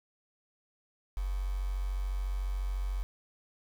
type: tone with quantisation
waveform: sine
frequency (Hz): 47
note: F#1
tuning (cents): +28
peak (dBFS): -30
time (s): 1.17-3.03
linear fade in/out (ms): 0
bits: 8
effects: none